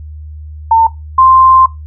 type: tone pair in turn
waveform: sine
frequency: 903 / 1046.4 Hz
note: A5 / C6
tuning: +45 / 0 cents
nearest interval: minor third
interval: 255 cents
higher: second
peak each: -3 dBFS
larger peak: neither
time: 0.71-0.87 / 1.18-1.66 s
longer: second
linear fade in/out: 5 ms
effects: noise-tail reverb RT60 0.2 s tail -18 dB re dry + added 76 Hz sine -25 dBFS peak until 1.86 s